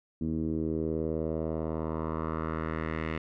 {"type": "tone with low-pass filter sweep", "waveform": "10% pulse", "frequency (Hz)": 79.6, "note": "D#2", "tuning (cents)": 40, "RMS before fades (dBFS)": -32, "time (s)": [0.21, 3.18], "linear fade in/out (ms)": 5, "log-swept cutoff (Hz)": [260, 2300], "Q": 2.4, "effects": []}